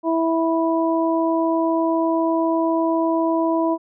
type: harmonic tone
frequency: 328 Hz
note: E4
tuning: 9 cents flat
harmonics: 1 / 2 / 3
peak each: -19 / -22 / -24 dBFS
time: 0.03-3.78 s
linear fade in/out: 50 ms
effects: none